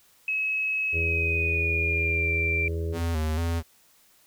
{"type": "tone with pitch glide", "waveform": "sine", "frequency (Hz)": [2569, 2356], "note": ["E7", "D7"], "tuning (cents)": [-45, 5], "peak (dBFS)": -24, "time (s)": [0.28, 2.68], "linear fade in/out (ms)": 2, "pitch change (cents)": -150, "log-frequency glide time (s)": [0.92, 2.3]}
{"type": "harmonic tone", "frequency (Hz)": 82.8, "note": "E2", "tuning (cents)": 8, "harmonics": [1, 2, 4, 5, 6, 7], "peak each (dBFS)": [-27, -40, -39, -34, -45, -45], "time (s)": [0.92, 3.02], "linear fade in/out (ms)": 50}
{"type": "tone with vibrato", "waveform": "square", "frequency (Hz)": 81, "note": "E2", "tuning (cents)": -30, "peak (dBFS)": -25, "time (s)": [2.92, 3.63], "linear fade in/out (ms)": 50, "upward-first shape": "square", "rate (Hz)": 2.2, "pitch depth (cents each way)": 62}
{"effects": ["white hiss -60 dBFS RMS until 4.26 s"]}